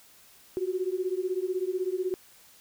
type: beating tone pair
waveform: sine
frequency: 362 / 378 Hz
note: F#4 / F#4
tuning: -38 / +37 cents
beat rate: 16 Hz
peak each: -30 dBFS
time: 0.57-2.14 s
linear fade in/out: 0 ms
effects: white hiss -56 dBFS RMS until 2.6 s